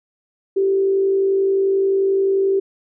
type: tone with frequency modulation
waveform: sine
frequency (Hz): 388.5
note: G4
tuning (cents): -16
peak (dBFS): -14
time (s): 0.56-2.6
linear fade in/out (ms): 10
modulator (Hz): 51.4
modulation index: 0.29
effects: none